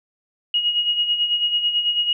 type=tone with tremolo; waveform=sine; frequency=2886 Hz; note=F#7; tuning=44 cents flat; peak=-15 dBFS; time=0.54-2.13 s; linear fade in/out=2 ms; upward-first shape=sine; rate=9.1 Hz; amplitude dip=60%; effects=none